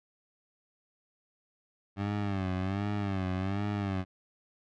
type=tone with vibrato; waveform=20% pulse; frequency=97.7 Hz; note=G2; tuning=5 cents flat; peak=-25 dBFS; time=1.96-4.05 s; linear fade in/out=50 ms; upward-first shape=sine; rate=1.3 Hz; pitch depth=100 cents each way; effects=low-pass 3000 Hz 12 dB/octave